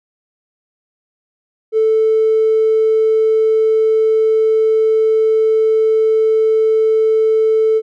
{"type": "tone with tanh clipping", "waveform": "triangle", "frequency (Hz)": 440, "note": "A4", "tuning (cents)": 0, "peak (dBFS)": -9, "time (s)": [1.72, 7.82], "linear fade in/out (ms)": 50, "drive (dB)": 1, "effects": []}